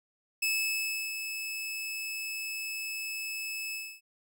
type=tone with ADSR envelope; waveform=sawtooth; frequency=2605 Hz; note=E7; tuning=21 cents flat; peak=-23 dBFS; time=0.42-4.01 s; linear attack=8 ms; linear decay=690 ms; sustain=-8 dB; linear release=270 ms; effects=none